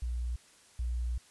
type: tone pair in turn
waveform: sine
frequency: 60.2 / 60.2 Hz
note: B1 / B1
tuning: -44 / -44 cents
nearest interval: unison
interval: 0 cents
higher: neither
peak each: -31 / -30 dBFS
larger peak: second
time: 0.02-0.36 / 0.79-1.18 s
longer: second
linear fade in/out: 5 ms
effects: white hiss -60 dBFS RMS until 1.3 s + resampled to 24000 Hz